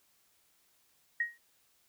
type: tone with exponential decay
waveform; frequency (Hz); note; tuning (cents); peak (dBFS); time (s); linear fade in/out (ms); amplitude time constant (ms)
sine; 1883; A#6; +17; -25; 1.2-1.38; 5; 38
effects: white hiss -70 dBFS RMS until 1.88 s